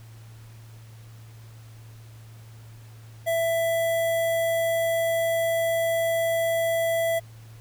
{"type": "tone with notch filter", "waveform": "square", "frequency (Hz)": 664, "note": "E5", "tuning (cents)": 12, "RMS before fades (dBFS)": -24, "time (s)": [3.26, 7.2], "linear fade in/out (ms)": 20, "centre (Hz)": 4900, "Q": 1.1, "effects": ["added 112 Hz sine -43 dBFS peak until 7.6 s", "pink hiss -55 dBFS RMS until 7.6 s"]}